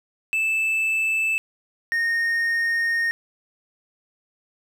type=tone pair in turn; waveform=triangle; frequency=2633 / 1847.4 Hz; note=E7 / A#6; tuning=-3 / -16 cents; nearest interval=tritone; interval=613 cents; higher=first; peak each=-18 dBFS; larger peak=neither; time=0.33-1.38 / 1.92-3.11 s; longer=second; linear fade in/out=0 ms; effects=none